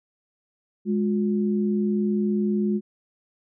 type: tone pair together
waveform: sine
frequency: 207.7 / 358.3 Hz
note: G#3 / F4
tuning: 0 / +44 cents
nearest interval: major sixth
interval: 944 cents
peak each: -21 / -27 dBFS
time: 0.85-2.81 s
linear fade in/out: 50 ms
effects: none